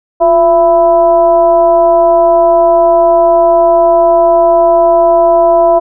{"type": "tone with frequency modulation", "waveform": "sine", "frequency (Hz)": 672, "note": "E5", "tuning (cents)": 33, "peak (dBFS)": -4, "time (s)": [0.2, 5.8], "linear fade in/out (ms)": 20, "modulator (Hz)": 320, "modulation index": 0.63, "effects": []}